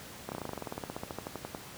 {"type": "slowing click train", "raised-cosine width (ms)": 1, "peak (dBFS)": -22, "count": 23, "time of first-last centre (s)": [0.29, 1.548], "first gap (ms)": 29, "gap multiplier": 1.06, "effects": ["pink hiss -47 dBFS RMS until 1.77 s", "high-pass 80 Hz 12 dB/octave"]}